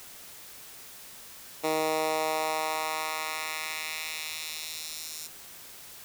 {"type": "tone with high-pass filter sweep", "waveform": "10% pulse", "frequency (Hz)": 157, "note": "D#3", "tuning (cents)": 16, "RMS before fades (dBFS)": -32, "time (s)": [1.63, 5.28], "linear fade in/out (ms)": 20, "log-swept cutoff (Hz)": [380, 6000], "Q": 1.2, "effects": ["white hiss -47 dBFS RMS until 6.04 s"]}